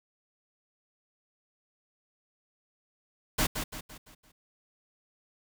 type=noise with echo; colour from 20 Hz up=pink; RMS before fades=-26 dBFS; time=3.38-3.47 s; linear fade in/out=10 ms; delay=170 ms; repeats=5; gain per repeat=-7 dB; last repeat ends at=4.32 s; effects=none